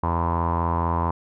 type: tone with low-pass filter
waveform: sawtooth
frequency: 84.3 Hz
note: E2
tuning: 39 cents sharp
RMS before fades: -23 dBFS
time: 0.03-1.11 s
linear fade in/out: 5 ms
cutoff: 990 Hz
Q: 9.5
effects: none